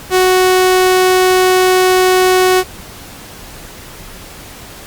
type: tone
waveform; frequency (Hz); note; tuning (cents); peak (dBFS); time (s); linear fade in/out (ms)
sawtooth; 370; F#4; 0; -4; 0.1-2.64; 50
effects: pink hiss -33 dBFS RMS until 4.86 s + Opus 48 kbps